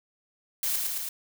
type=noise with echo; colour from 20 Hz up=blue; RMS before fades=-28 dBFS; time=0.63-0.76 s; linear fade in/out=2 ms; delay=110 ms; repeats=3; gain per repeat=-2 dB; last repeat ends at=1.09 s; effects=none